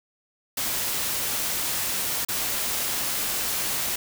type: noise with dropouts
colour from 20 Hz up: white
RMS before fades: -27 dBFS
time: 0.57-3.96 s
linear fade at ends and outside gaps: 5 ms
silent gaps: 2.25-2.285 s
effects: none